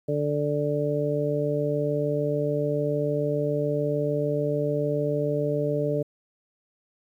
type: harmonic tone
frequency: 146.83 Hz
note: D3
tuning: in tune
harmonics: 1 / 2 / 3 / 4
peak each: -28 / -31 / -27 / -28 dBFS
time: 0.08-6.03 s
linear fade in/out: 10 ms
effects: 10-bit